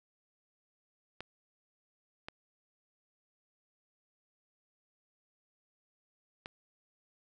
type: clicks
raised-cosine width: 0.3 ms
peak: -25 dBFS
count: 3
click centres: 1.206 / 2.285 / 6.459 s
effects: none